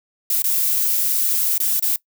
violet noise with dropouts, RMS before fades -19 dBFS, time 0.3-1.96 s, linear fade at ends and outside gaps 2 ms, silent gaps 0.421-0.441 / 1.579-1.601 / 1.796-1.824 s, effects noise-tail reverb RT60 0.1 s tail -21 dB re dry

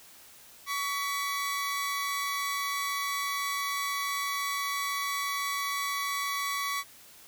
sawtooth tone pair together, 1129 / 1976.5 Hz, C#6 / B6, +31 / +1 cents, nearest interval minor seventh, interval 970 cents, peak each -27 / -32 dBFS, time 0.66-6.84 s, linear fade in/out 50 ms, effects white hiss -53 dBFS RMS until 7.27 s

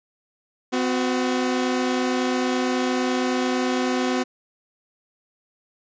sawtooth tone pair together, 254.4 / 367.1 Hz, C4 / F#4, -48 / -14 cents, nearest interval tritone, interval 634 cents, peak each -18 / -22 dBFS, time 0.72-4.24 s, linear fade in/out 20 ms, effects resampled to 16000 Hz

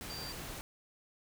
sine tone in noise, 4699 Hz, D8, in tune, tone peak -43 dBFS, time 0.1-0.32 s, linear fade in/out 0 ms, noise pink, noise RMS -44 dBFS, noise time 0.01-0.61 s, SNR -2 dB, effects none

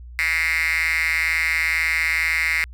5% pulse tone with high-pass filter, 162.1 Hz, E3, 29 cents flat, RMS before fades -21 dBFS, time 0.19-2.64 s, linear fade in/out 0 ms, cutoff 2100 Hz, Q 8.6, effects added 60 Hz sine -36 dBFS peak until 2.73 s

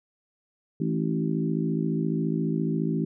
harmonic tone with a mistuned harmonic, 54.5 Hz, A1, 16 cents flat, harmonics 3 / 4 / 5 / 6 / 7, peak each -27 / -29 / -31 / -33 / -34 dBFS, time 0.8-3.05 s, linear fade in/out 5 ms, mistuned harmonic 6, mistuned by -21 cents, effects none

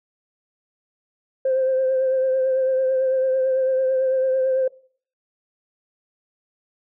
sine tone with vibrato, 523.3 Hz, C5, in tune, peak -16 dBFS, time 1.45-4.68 s, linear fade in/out 5 ms, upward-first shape triangle, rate 9 Hz, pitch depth 31 cents each way, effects noise-tail reverb RT60 0.5 s tail -22 dB re dry + tanh soft clip ceiling -13 dBFS

